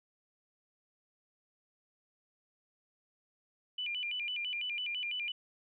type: tone with vibrato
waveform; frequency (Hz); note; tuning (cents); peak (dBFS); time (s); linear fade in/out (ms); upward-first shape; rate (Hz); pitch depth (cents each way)
sine; 2675; E7; +25; -34; 3.78-5.32; 5; square; 6; 190
effects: none